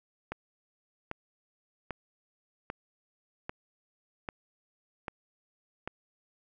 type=click train; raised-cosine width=0.5 ms; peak=-20 dBFS; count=8; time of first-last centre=0.32-5.876 s; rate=1.26 Hz; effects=none